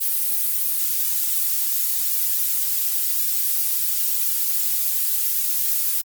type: noise with flanger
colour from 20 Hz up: violet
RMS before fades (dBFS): -21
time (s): 0-6.02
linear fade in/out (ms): 20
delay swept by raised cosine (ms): 1.7 to 7.6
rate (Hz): 0.93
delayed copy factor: +0.65
effects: Opus 32 kbps